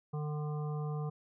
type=harmonic tone with a mistuned harmonic; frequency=150 Hz; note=D3; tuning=37 cents sharp; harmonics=1 / 3 / 5 / 7 / 8; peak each=-34 / -44 / -48 / -51 / -52 dBFS; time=0.13-1.1 s; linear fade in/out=10 ms; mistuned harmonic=7; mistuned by=-15 cents; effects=none